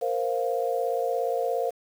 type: chord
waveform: sine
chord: Bb suspended second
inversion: none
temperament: equal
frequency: 466.2 / 523.3 / 698.5 Hz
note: Bb4 / C5 / F5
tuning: 0 / 0 / 0 cents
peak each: -28 / -28 / -29 dBFS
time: 0.01-1.71 s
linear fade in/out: 20 ms
effects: 8-bit